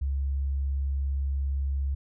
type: tone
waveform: sine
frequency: 68.7 Hz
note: C#2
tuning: 15 cents flat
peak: -25 dBFS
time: 0.01-1.95 s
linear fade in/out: 10 ms
effects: none